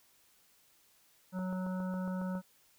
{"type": "harmonic tone", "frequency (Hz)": 185, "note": "F#3", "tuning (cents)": 0, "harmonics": [1, 3, 5, 7, 8], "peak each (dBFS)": [-34, -44, -48, -51, -52], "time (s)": [1.32, 2.42], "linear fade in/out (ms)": 50}
{"type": "click train", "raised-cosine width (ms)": 1, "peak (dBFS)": -34, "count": 8, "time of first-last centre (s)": [1.39, 2.353], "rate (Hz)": 7.27}
{"effects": ["white hiss -67 dBFS RMS until 2.78 s"]}